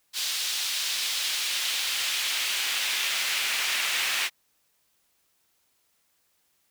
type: noise with high-pass filter sweep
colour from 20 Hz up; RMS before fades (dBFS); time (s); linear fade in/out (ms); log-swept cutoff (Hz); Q
brown; -28; 0.13-4.3; 50; 3900 to 2300; 1.4
effects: white hiss -70 dBFS RMS until 6.7 s